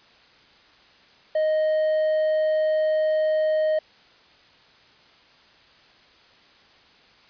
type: tone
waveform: triangle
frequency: 622.3 Hz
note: D#5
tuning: in tune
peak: -17 dBFS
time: 1.35-3.79 s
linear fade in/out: 5 ms
effects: white hiss -54 dBFS RMS until 7.29 s + resampled to 11025 Hz